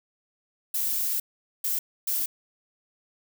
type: noise bursts at uneven times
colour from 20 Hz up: violet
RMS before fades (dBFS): -27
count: 3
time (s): 0.74-1.2 / 1.64-1.79 / 2.07-2.26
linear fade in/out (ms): 5
effects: none